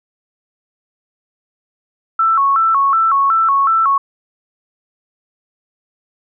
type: tone with vibrato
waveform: sine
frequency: 1212 Hz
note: D#6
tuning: 46 cents flat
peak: -10 dBFS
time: 2.19-3.98 s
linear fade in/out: 5 ms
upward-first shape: square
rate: 2.7 Hz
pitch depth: 160 cents each way
effects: none